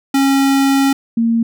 square / sine tone pair in turn, 273.4 / 229.9 Hz, C#4 / A#3, -24 / -24 cents, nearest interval minor third, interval 300 cents, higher first, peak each -11 dBFS, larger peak neither, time 0.14-0.93 / 1.17-1.43 s, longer first, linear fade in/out 5 ms, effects none

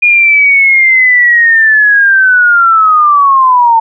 sine linear sweep, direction down, 2442 to 895 Hz, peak -3 dBFS, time 0.02-3.8 s, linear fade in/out 10 ms, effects none

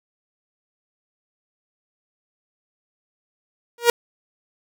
sawtooth tone with exponential growth, 473.8 Hz, A#4, 28 cents sharp, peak -4 dBFS, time 3.78-3.9 s, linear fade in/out 2 ms, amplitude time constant 25 ms, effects none

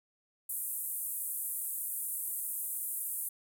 white band-pass noise, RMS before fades -37 dBFS, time 0.49-3.29 s, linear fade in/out 5 ms, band 8700 to 15000 Hz, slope 48 dB/octave, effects none

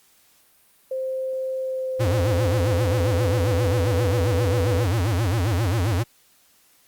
sine tone with pitch glide, 523.3 to 493.9 Hz, C5 to B4, 0 to 0 cents, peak -24 dBFS, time 0.91-4.84 s, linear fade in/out 5 ms, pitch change -100 cents, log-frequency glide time 1.6-4.13 s
square tone with vibrato, 100.7 Hz, G2, 47 cents sharp, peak -20 dBFS, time 1.99-6.04 s, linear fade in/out 20 ms, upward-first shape sine, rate 7.5 Hz, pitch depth 290 cents each way
effects white hiss -58 dBFS RMS until 6.87 s + Opus 48 kbps

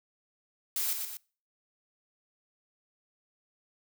blue noise with echo, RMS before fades -31 dBFS, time 0.76-0.93 s, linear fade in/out 2 ms, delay 120 ms, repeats 2, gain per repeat -5 dB, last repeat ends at 1.17 s, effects noise-tail reverb RT60 0.4 s tail -24 dB re dry

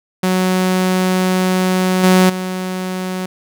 sawtooth tone with level steps, 185 Hz, F#3, in tune, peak -9 / -4 / -16 dBFS, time 0.23-3.26 s, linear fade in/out 5 ms, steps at 2.03 / 2.29 s, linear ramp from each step 10 ms, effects none

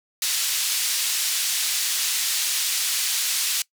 pink band-pass noise, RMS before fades -24 dBFS, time 0.22-3.62 s, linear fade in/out 2 ms, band 3500 to 13000 Hz, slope 12 dB/octave, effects noise-tail reverb RT60 0.1 s tail -22 dB re dry

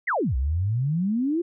sine exponential two-way sweep, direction down then up, 2217 to 60.5 to 356.4 Hz, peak -21 dBFS, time 0.07-1.42 s, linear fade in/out 10 ms, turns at 0.36 s, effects none

